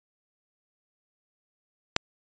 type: click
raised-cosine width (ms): 0.2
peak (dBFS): -3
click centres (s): 1.964
effects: resampled to 16000 Hz